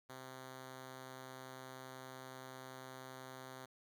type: tone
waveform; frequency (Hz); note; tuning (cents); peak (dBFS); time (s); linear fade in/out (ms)
5% pulse; 130.4; C3; -5; -38; 0.09-3.66; 10
effects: none